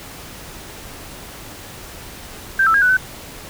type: tone with pitch steps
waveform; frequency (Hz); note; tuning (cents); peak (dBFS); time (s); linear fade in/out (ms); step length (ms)
sine; 1571 / 1321 / 1624 / 1487 / 1518; G6 / E6 / G#6 / F#6 / F#6; +3 / +3 / -39 / +8 / +44; -11; 2.59-2.97; 5; 76
effects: pink hiss -36 dBFS RMS until 3.49 s